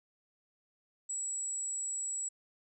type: tone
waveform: sine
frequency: 7780 Hz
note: B8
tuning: 27 cents flat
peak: -34 dBFS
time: 1.09-2.29 s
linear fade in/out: 10 ms
effects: none